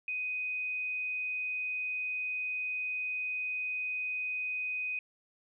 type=tone; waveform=sine; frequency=2500 Hz; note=D#7; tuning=8 cents sharp; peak=-32 dBFS; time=0.08-4.99 s; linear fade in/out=2 ms; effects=none